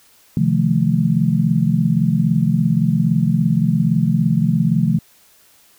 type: chord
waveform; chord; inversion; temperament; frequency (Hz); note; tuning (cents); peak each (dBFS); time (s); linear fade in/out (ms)
sine; F dominant seventh; second; just; 130.96 / 157.15 / 174.61 / 218.3; C3 / Eb3 / F3 / A3; +2 / +18 / 0 / -13; -20 / -18 / -18 / -19; 0.37-4.99; 2
effects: white hiss -52 dBFS RMS until 5.78 s